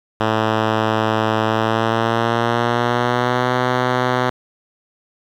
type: tone with pitch glide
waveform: 5% pulse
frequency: 110 to 125.63 Hz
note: A2 to B2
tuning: 0 to +30 cents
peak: -4 dBFS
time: 0.2-4.3 s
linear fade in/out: 5 ms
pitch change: +230 cents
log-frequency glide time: 1.44-3.53 s
effects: low-pass 3000 Hz 12 dB/octave + 7-bit